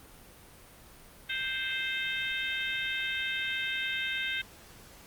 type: harmonic tone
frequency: 523.3 Hz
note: C5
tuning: in tune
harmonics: 3 / 4 / 5 / 6 / 7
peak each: -35 / -36 / -37 / -38 / -38 dBFS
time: 1.29-4.42 s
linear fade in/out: 10 ms
effects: pink hiss -53 dBFS RMS until 5.06 s + Opus 32 kbps